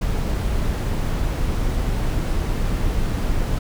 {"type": "noise", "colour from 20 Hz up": "brown", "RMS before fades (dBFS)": -21, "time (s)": [0.01, 3.59], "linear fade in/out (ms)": 10, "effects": []}